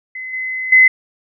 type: tone with level steps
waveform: sine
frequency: 2038 Hz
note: C7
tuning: 46 cents flat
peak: -25 / -20 / -5 dBFS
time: 0.15-0.88 s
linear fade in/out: 5 ms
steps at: 0.33 / 0.72 s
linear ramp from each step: 5 ms
effects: none